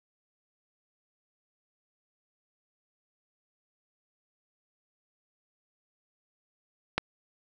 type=click; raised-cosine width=0.3 ms; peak=-9 dBFS; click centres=6.98 s; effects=none